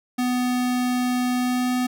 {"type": "tone with pitch glide", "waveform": "square", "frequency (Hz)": [248.8, 250.4], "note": ["B3", "B3"], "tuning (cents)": [13, 24], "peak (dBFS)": -21, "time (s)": [0.18, 1.87], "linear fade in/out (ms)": 10, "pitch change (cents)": 11, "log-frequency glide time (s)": [1.36, 1.73], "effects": []}